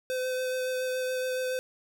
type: tone with vibrato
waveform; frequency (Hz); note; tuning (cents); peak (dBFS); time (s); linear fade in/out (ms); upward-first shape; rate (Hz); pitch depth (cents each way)
square; 511; C5; -41; -29; 0.1-1.59; 0; sine; 7.1; 11
effects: none